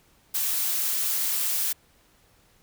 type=noise; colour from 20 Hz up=blue; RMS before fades=-26 dBFS; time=0.34-1.73 s; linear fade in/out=10 ms; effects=pink hiss -61 dBFS RMS until 2.62 s